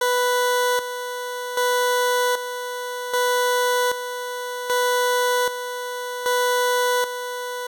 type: tone with tremolo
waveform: 20% pulse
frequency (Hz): 493.9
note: B4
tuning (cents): 0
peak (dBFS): -13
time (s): 0.01-7.67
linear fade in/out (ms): 5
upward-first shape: square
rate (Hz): 0.64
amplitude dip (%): 65
effects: none